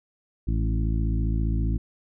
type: harmonic tone with a mistuned harmonic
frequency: 55 Hz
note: A1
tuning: in tune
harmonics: 1 / 2 / 3 / 4 / 5 / 6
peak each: -23 / -28 / -33 / -35 / -36 / -38 dBFS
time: 0.47-1.78 s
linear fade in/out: 10 ms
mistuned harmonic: 4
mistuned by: -17 cents
effects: none